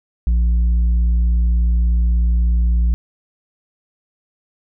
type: tone with tanh clipping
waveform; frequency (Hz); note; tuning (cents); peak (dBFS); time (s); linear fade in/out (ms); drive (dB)
sine; 58.27; A#1; 0; -13; 0.27-2.94; 0; 4
effects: none